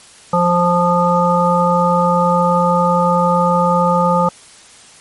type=harmonic tone; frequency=175.3 Hz; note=F3; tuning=7 cents sharp; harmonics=1 / 3 / 5 / 7; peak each=-16 / -16 / -16 / -16 dBFS; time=0.33-4.29 s; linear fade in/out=5 ms; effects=white hiss -42 dBFS RMS until 5 s + MP3 48 kbps